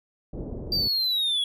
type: low-pass noise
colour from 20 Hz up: pink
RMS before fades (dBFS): -34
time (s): 0.33-0.88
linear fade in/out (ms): 5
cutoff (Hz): 530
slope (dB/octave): 24
type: linear sweep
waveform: triangle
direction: down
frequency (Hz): 4714 to 3322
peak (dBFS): -21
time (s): 0.72-1.44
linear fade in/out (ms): 2
effects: none